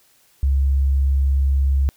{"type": "tone", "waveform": "sine", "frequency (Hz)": 68.3, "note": "C#2", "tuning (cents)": -25, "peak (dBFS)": -14, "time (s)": [0.43, 1.89], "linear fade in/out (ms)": 0, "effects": ["white hiss -57 dBFS RMS until 1.96 s"]}